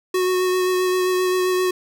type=tone with vibrato; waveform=square; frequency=367.6 Hz; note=F#4; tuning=11 cents flat; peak=-18 dBFS; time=0.14-1.71 s; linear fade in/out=5 ms; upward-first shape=sine; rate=7.6 Hz; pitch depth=14 cents each way; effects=none